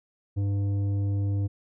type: tone with tanh clipping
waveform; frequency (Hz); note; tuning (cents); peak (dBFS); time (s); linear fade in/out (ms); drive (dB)
sine; 100; G2; +35; -25; 0.36-1.48; 20; 9
effects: none